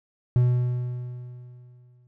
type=tone with exponential decay; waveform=triangle; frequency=123.4 Hz; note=B2; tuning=1 cent flat; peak=-13 dBFS; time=0.36-2.07 s; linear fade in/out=0 ms; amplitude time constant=370 ms; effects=none